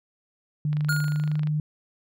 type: tone with pitch glide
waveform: sine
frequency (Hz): 150 to 151.57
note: D3 to D#3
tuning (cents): +37 to -45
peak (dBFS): -22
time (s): 0.65-1.6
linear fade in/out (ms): 2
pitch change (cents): +18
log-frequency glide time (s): 1.13-1.32
type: click train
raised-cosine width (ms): 0.3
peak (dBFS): -25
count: 20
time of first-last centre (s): 0.73-1.472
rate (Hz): 25.6
type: tone with exponential decay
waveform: square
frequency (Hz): 1427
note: F6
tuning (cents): +37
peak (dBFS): -23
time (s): 0.89-1.4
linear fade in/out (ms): 2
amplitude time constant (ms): 110
effects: none